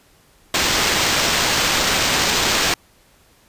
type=noise with sample-and-hold; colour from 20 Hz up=white; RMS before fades=-18 dBFS; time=0.54-2.74 s; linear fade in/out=2 ms; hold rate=11025 Hz; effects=pink hiss -54 dBFS RMS until 3.48 s + resampled to 32000 Hz